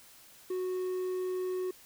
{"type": "tone", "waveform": "triangle", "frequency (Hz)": 368.2, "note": "F#4", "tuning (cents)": -8, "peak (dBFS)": -29, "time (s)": [0.5, 1.71], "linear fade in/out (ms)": 5, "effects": ["white hiss -56 dBFS RMS until 1.85 s"]}